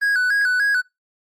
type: tone with vibrato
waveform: triangle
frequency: 1568 Hz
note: G6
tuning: in tune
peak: -14 dBFS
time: 0.01-0.82 s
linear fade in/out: 20 ms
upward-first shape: square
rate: 3.4 Hz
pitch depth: 88 cents each way
effects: noise-tail reverb RT60 0.2 s tail -24 dB re dry + Opus 24 kbps